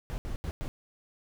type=noise bursts at uneven times; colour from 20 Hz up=brown; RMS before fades=-34 dBFS; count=4; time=0.1-0.18 / 0.25-0.36 / 0.44-0.51 / 0.61-0.68 s; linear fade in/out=0 ms; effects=none